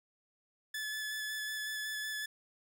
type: tone with vibrato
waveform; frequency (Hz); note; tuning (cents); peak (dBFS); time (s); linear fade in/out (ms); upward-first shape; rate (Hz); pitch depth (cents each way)
sawtooth; 1726; A6; -34; -33; 0.74-2.26; 5; square; 5.4; 10
effects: none